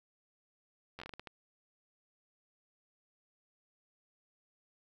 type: slowing click train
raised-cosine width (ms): 0.3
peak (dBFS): -29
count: 9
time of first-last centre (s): 0.99-1.272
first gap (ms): 11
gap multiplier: 1.32
effects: 11-bit